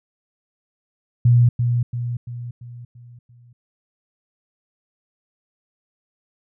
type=tone with echo; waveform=sine; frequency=120.5 Hz; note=B2; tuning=42 cents flat; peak=-10 dBFS; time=1.25-1.49 s; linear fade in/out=5 ms; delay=340 ms; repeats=6; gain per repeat=-6 dB; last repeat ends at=3.53 s; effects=none